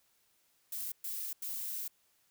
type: noise bursts at uneven times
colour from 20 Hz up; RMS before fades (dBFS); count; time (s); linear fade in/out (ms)
violet; -39; 3; 0.72-0.92 / 1.04-1.33 / 1.42-1.88; 5
effects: white hiss -72 dBFS RMS until 2.3 s